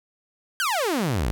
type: exponential sweep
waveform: sawtooth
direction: down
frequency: 1625 to 48 Hz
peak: -18 dBFS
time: 0.6-1.31 s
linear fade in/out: 0 ms
effects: none